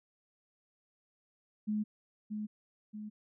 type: tone with echo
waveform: sine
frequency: 212 Hz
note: G#3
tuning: 36 cents sharp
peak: -30 dBFS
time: 1.67-1.84 s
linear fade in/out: 20 ms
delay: 630 ms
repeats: 2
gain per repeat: -5 dB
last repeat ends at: 3.1 s
effects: none